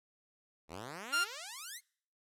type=exponential sweep; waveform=5% pulse; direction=up; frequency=73.42 to 2217 Hz; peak=-32 dBFS; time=0.68-1.81 s; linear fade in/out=50 ms
type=tone; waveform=sawtooth; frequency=1396 Hz; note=F6; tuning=1 cent flat; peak=-25 dBFS; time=1.12-1.25 s; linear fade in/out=20 ms
effects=noise-tail reverb RT60 0.6 s tail -26 dB re dry + low-pass 12000 Hz 12 dB/octave